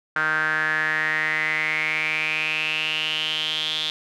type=tone with band-pass filter sweep; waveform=sawtooth; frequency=155.56 Hz; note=D#3; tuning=in tune; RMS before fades=-24 dBFS; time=0.16-3.9 s; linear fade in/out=0 ms; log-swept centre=1500 to 3500 Hz; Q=8.2; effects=none